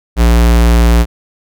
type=tone; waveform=square; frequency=58.27 Hz; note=A#1; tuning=in tune; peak=-6 dBFS; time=0.16-1.06 s; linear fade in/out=50 ms; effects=none